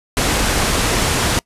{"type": "low-pass noise", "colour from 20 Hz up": "pink", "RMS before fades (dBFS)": -17, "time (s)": [0.17, 1.39], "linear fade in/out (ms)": 0, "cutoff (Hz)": 11000, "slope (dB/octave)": 24, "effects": ["noise-tail reverb RT60 0.1 s tail -24 dB re dry", "resampled to 32000 Hz"]}